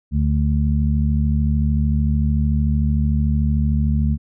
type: harmonic tone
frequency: 73.42 Hz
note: D2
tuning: in tune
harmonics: 1 / 2 / 3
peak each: -17 / -21 / -22 dBFS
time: 0.11-4.18 s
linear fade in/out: 50 ms
effects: none